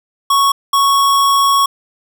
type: tone pair in turn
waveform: square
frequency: 1108.7 / 1108.7 Hz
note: C#6 / C#6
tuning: 0 / 0 cents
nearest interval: unison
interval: 0 cents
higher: neither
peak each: -10 dBFS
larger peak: neither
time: 0.3-0.52 / 0.73-1.66 s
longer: second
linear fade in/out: 5 ms
effects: none